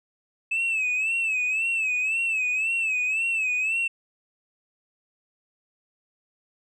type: tone with vibrato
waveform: sine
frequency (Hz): 2599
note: E7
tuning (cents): -25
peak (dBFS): -20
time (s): 0.51-3.88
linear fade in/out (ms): 10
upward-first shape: sine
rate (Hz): 1.9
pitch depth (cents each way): 89
effects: tanh soft clip ceiling -21 dBFS